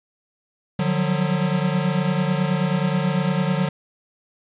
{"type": "tone cluster", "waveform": "square", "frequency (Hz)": [149.3, 179.4, 188.6], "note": ["D3", "F3", "F#3"], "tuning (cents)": [29, 47, 33], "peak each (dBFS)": [-24, -23, -26], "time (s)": [0.79, 3.69], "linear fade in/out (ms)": 5, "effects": ["resampled to 8000 Hz", "8-bit"]}